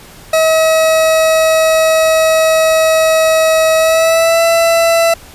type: tone with pitch glide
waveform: 40% pulse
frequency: 640 to 667.2 Hz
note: D#5 to E5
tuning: +49 to +21 cents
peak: -7 dBFS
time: 0.33-5.14 s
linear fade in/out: 5 ms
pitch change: +72 cents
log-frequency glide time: 3.77-4.43 s
effects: pink hiss -37 dBFS RMS until 5.34 s + resampled to 32000 Hz